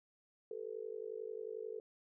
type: tone with amplitude modulation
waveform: sine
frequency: 440.4 Hz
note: A4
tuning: 2 cents sharp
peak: -37 dBFS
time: 0.51-1.8 s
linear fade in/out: 2 ms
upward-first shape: sine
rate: 51.2 Hz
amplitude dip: 100%
effects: none